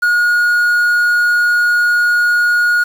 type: tone with quantisation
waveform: triangle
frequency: 1441 Hz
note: F#6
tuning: 46 cents flat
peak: -8 dBFS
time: 0.02-2.84 s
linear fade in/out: 10 ms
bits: 6
effects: none